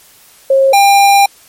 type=tone pair in turn; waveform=sine / square; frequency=539 / 798.4 Hz; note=C#5 / G5; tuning=-49 / +32 cents; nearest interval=perfect fifth; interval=681 cents; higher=second; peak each=-5 dBFS; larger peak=neither; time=0.5-0.73 / 0.73-1.26 s; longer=second; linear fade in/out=5 ms; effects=white hiss -43 dBFS RMS until 1.48 s + MP3 64 kbps